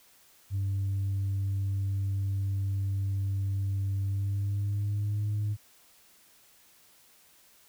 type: tone with pitch glide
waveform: sine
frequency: 98 to 104.43 Hz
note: G2 to G#2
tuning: 0 to +10 cents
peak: -25 dBFS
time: 0.5-5.57 s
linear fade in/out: 50 ms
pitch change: +110 cents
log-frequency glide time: 4.03-5.28 s
effects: tanh soft clip ceiling -25 dBFS + white hiss -60 dBFS RMS until 7.68 s